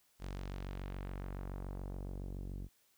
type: tone with low-pass filter sweep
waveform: sawtooth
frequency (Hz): 47.07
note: F#1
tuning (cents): +30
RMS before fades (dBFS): -43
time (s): 0.19-2.69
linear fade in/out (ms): 50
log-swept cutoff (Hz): 7700 to 270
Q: 0.88
effects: white hiss -72 dBFS RMS until 2.97 s